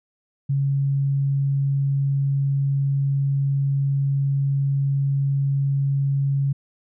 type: tone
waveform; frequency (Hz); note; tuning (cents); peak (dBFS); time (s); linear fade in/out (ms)
sine; 138.59; C#3; 0; -18; 0.49-6.53; 10
effects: none